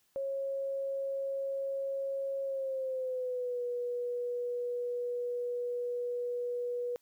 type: tone with pitch glide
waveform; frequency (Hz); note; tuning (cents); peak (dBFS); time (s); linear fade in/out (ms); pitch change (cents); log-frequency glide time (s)
sine; 546 to 486.4; C#5 to B4; -26 to -26; -32; 0.16-6.96; 0; -200; 2.44-3.63
effects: white hiss -72 dBFS RMS until 7.01 s